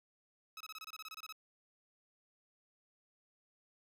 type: tone bursts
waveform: 15% pulse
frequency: 1286 Hz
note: E6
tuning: 43 cents flat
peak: -39 dBFS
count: 13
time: 0.57-1.325 s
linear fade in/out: 2 ms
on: 35 ms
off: 25 ms
effects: none